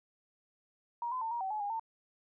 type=tone with pitch steps; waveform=sine; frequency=946 / 1018 / 898 / 945 / 765 / 853 / 814 / 902 Hz; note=A#5 / C6 / A5 / A#5 / G5 / G#5 / G#5 / A5; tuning=+25 / -48 / +35 / +23 / -42 / +46 / -35 / +43 cents; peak=-33 dBFS; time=1.02-1.796 s; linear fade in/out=2 ms; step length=97 ms; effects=none